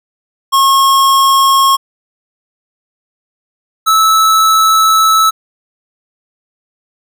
square tone pair in turn, 1086 / 1306.9 Hz, C#6 / E6, -36 / -15 cents, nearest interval minor third, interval 321 cents, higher second, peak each -7 / -7 dBFS, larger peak neither, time 0.52-1.77 / 3.86-5.31 s, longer second, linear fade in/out 20 ms, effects none

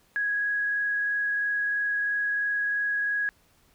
sine tone with frequency modulation, 1661.2 Hz, G#6, in tune, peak -24 dBFS, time 0.16-3.29 s, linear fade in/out 0 ms, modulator 23 Hz, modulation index 0.46, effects pink hiss -63 dBFS RMS until 3.74 s

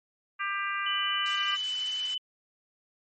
harmonic tone, 397.2 Hz, G4, 23 cents sharp, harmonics 3 / 4 / 5 / 6 / 7, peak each -32 / -34 / -36 / -38 / -39 dBFS, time 0.39-1.57 s, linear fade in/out 20 ms
sine tone with pitch glide, 2991 to 3012 Hz, F#7 to F#7, +18 to +30 cents, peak -29 dBFS, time 0.86-2.18 s, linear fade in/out 5 ms, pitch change +12 cents, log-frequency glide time 1.43-1.88 s
pink high-pass noise, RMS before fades -43 dBFS, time 1.26-2.14 s, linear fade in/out 0 ms, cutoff 2100 Hz, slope 12 dB/octave
effects MP3 32 kbps

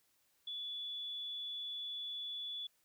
sine tone, 3436 Hz, A7, 42 cents flat, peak -40 dBFS, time 0.47-2.67 s, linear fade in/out 5 ms, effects white hiss -75 dBFS RMS until 2.84 s

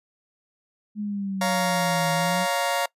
sine exponential two-way sweep, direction down then up, 211.5 to 161.5 to 186.2 Hz, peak -26 dBFS, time 0.95-2.47 s, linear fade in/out 50 ms, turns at 2.12 s
sawtooth chord, Bb minor, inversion first, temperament just, 559.4 / 699.2 / 932.3 Hz, Db5 / F5 / Bb5, +16 / +2 / 0 cents, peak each -23 dBFS, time 1.41-2.86 s, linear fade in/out 5 ms
effects noise-tail reverb RT60 0.1 s tail -22 dB re dry + resampled to 32000 Hz

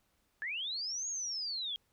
sine linear two-way sweep, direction up then down, 1661.2 to 6720 to 3202 Hz, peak -35 dBFS, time 0.42-1.76 s, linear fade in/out 0 ms, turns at 1.08 s, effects pink hiss -75 dBFS RMS until 1.92 s

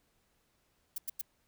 violet noise bursts, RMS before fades -36 dBFS, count 3, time 0.96-1.214 s, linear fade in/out 5 ms, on 22 ms, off 94 ms, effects pink hiss -74 dBFS RMS until 1.47 s

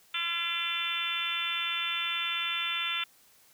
harmonic tone with a mistuned harmonic, 339.8 Hz, F4, 47 cents flat, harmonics 3 / 4 / 5 / 6 / 7 / 8 / 9 / 10, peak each -46 / -37 / -43 / -40 / -36 / -36 / -37 / -34 dBFS, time 0.14-3.04 s, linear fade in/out 5 ms, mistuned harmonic 10, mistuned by +56 cents, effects white hiss -61 dBFS RMS until 3.53 s

